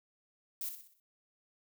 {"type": "noise with echo", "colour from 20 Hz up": "violet", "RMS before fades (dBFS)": -38, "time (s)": [0.61, 0.69], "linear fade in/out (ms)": 2, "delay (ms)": 62, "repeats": 5, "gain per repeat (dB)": -7, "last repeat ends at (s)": 1, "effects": []}